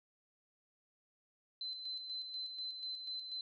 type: tone with tremolo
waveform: sine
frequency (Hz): 4057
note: B7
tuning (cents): +46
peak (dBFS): -39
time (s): 1.61-3.41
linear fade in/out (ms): 2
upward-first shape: square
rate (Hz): 4.1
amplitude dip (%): 45
effects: none